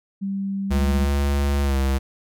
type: tone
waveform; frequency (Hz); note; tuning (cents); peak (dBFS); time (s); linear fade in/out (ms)
sine; 196; G3; 0; -23; 0.21-1.07; 20
type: tone with pitch glide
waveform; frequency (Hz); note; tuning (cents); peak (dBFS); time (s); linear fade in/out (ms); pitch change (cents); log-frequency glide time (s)
square; 70.5 to 67.47; C#2 to C#2; +30 to -46; -19; 0.7-1.99; 20; -76; 1.63-1.76
effects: none